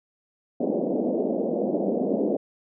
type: band-pass noise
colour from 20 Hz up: pink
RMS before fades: -25 dBFS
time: 0.6-2.37 s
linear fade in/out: 5 ms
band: 200 to 650 Hz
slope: 48 dB/octave
effects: none